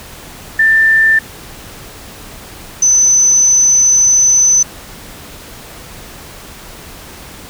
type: tone pair in turn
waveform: sine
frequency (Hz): 1781 / 6067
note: A6 / F#8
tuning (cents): +21 / +42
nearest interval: octave + major sixth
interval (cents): 2121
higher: second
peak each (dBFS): -6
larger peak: neither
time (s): 0.59-1.19 / 2.82-4.63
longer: second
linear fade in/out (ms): 5
effects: pink hiss -33 dBFS RMS until 7.49 s